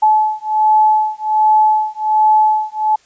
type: beating tone pair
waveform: sine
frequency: 860 / 861.3 Hz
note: A5 / A5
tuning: -40 / -37 cents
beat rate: 1.3 Hz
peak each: -13 dBFS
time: 0.02-2.96 s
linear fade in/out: 10 ms
effects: white hiss -52 dBFS RMS until 3.05 s + resampled to 16000 Hz

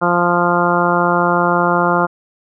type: harmonic tone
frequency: 174.61 Hz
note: F3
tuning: in tune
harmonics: 1 / 2 / 3 / 4 / 5 / 6 / 7 / 8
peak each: -20 / -20 / -20 / -20 / -20 / -20 / -20 / -20 dBFS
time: 0.01-2.07 s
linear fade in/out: 20 ms
effects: none

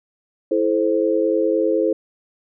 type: chord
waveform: sine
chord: A minor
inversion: second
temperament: equal with one note detuned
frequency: 329.6 / 433.4 / 523.3 Hz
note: E4 / A4 / C5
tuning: 0 / -26 / 0 cents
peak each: -20 dBFS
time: 0.51-1.93 s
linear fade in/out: 5 ms
effects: none

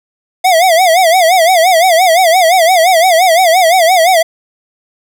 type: tone with vibrato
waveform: square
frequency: 699 Hz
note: F5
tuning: 1 cent sharp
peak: -6 dBFS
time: 0.44-4.23 s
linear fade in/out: 10 ms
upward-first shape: sine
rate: 5.8 Hz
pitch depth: 150 cents each way
effects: none

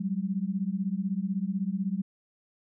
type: beating tone pair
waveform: sine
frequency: 185 / 201 Hz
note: F#3 / G3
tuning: 0 / +44 cents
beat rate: 16 Hz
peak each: -30 dBFS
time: 0-2.02 s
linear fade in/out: 10 ms
effects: none

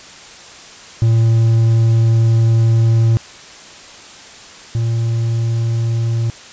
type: tone pair in turn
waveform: triangle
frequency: 113.9 / 115.22 Hz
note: A#2 / A#2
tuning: -40 / -20 cents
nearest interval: unison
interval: 20 cents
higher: second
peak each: -7 / -12 dBFS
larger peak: first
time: 1.02-3.17 / 4.75-6.3 s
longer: first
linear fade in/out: 0 ms
effects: white hiss -37 dBFS RMS until 6.52 s + resampled to 16000 Hz

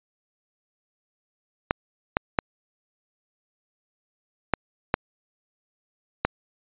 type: clicks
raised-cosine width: 0.5 ms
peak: -4 dBFS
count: 6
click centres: 1.709 / 2.169 / 2.388 / 4.537 / 4.941 / 6.25 s
effects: resampled to 8000 Hz

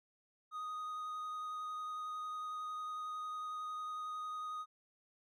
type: tone with vibrato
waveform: triangle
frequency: 1244.5 Hz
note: D#6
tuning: in tune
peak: -38 dBFS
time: 0.51-4.66 s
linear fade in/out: 50 ms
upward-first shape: sine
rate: 11 Hz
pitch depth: 10 cents each way
effects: none

